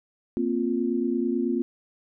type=chord; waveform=sine; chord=Bb suspended second; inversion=none; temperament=just; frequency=233.1 / 262.2 / 349.6 Hz; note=Bb3 / C4 / F4; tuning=0 / +4 / +2 cents; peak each=-27 dBFS; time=0.37-1.62 s; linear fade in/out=0 ms; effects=none

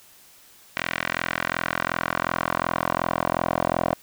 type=tone with band-pass filter sweep; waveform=10% pulse; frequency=42.74 Hz; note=F1; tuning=37 cents flat; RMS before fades=-26 dBFS; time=0.77-3.95 s; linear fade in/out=0 ms; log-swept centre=2100 to 720 Hz; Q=1.7; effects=white hiss -52 dBFS RMS until 4.02 s

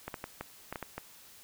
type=clicks; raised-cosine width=0.5 ms; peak=-22 dBFS; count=8; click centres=0.08 / 0.142 / 0.241 / 0.41 / 0.726 / 0.758 / 0.827 / 0.98 s; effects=white hiss -55 dBFS RMS until 1.43 s

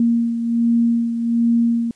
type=beating tone pair; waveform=sine; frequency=233.1 / 234.4 Hz; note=A#3 / A#3; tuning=0 / +10 cents; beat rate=1.3 Hz; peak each=-15 / -23 dBFS; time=0-1.91 s; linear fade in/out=2 ms; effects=white hiss -57 dBFS RMS until 1.95 s + resampled to 22050 Hz

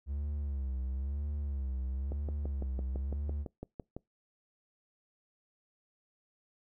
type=tone with vibrato; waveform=triangle; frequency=68.7 Hz; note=C#2; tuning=15 cents flat; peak=-31 dBFS; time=0.06-3.46 s; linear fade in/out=50 ms; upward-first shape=sine; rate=1 Hz; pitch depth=110 cents each way
type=click train; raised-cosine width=2 ms; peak=-27 dBFS; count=12; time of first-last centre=2.12-3.966 s; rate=5.96 Hz
effects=noise-tail reverb RT60 0.2 s tail -26 dB re dry

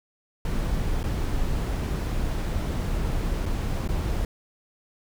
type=noise with dropouts; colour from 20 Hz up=brown; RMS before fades=-26 dBFS; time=0.45-4.25 s; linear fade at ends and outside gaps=2 ms; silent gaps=1.031-1.039 / 3.457-3.461 / 3.877-3.888 s; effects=none

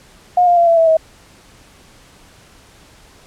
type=tone with pitch steps; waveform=sine; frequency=717 / 701 / 685.4 / 670.1 / 655.2 / 640.6 Hz; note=F5 / F5 / F5 / E5 / E5 / E5; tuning=+45 / +6 / -33 / +28 / -11 / -50 cents; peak=-8 dBFS; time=0.37-0.97 s; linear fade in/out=5 ms; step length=100 ms; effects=pink hiss -46 dBFS RMS until 3.26 s + low-pass 10000 Hz 12 dB/octave

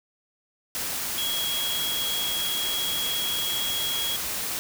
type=tone in noise; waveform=sine; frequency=3310 Hz; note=G#7; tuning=6 cents flat; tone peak=-27 dBFS; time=1.18-4.16 s; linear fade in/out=0 ms; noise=white; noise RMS=-30 dBFS; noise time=0.75-4.59 s; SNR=0 dB; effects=none

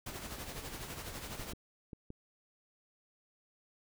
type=noise with tremolo; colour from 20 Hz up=pink; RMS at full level=-42 dBFS; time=0.06-1.53 s; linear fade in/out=5 ms; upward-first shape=sine; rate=12 Hz; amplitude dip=50%
type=clicks; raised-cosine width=3 ms; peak=-32 dBFS; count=4; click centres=1.397 / 1.534 / 1.932 / 2.104 s
effects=none

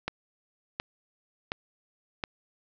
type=click train; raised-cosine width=0.3 ms; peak=-14 dBFS; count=4; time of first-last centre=0.08-2.238 s; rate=1.39 Hz; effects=resampled to 16000 Hz + 8-bit

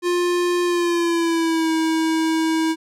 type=tone with pitch glide; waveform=square; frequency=352.7 to 321.6 Hz; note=F4 to E4; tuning=+17 to -43 cents; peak=-18 dBFS; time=0.02-2.76 s; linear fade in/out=50 ms; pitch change=-160 cents; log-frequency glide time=0.64-1.71 s; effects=low-pass 10000 Hz 12 dB/octave

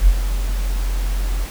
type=tone with ADSR envelope; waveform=sine; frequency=44.34 Hz; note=F1; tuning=27 cents sharp; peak=-5 dBFS; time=0-1.46 s; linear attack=71 ms; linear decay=65 ms; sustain=-12 dB; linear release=17 ms; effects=pink hiss -34 dBFS RMS until 1.5 s

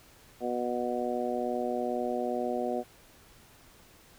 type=harmonic tone; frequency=122.3 Hz; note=B2; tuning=16 cents flat; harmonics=2 / 3 / 4 / 5 / 6; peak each=-35 / -35 / -35 / -35 / -35 dBFS; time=0.4-2.84 s; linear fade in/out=50 ms; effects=pink hiss -57 dBFS RMS until 4.18 s

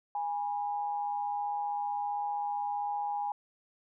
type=tone pair together; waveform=sine; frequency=821.6 / 977 Hz; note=G#5 / B5; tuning=-19 / -19 cents; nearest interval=minor third; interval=300 cents; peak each=-31 / -40 dBFS; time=0.15-3.32 s; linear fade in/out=2 ms; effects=none

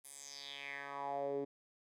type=tone with band-pass filter sweep; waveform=10% pulse; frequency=140.6 Hz; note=C#3; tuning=25 cents sharp; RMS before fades=-43 dBFS; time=0.04-1.45 s; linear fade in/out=10 ms; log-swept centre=11000 to 340 Hz; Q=4.1; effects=none

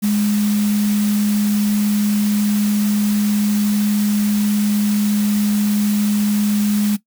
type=tone in noise; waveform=sine; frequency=207.7 Hz; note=G#3; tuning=in tune; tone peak=-14 dBFS; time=0.02-6.97 s; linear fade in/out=20 ms; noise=white; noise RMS=-29 dBFS; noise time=0.02-6.97 s; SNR=+12 dB; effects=noise-tail reverb RT60 0.1 s tail -17 dB re dry

